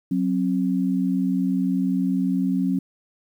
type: tone pair together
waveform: sine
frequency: 185.8 / 265.8 Hz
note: F#3 / C4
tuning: +7 / +27 cents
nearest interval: tritone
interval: 620 cents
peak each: -22 dBFS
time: 0.11-2.79 s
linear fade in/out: 5 ms
effects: 9-bit